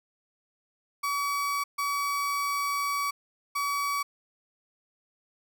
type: tone bursts at uneven times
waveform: 35% pulse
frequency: 1138 Hz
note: C#6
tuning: 45 cents sharp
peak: -25 dBFS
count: 3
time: 1.03-1.64 / 1.78-3.11 / 3.55-4.03 s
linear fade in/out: 10 ms
effects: none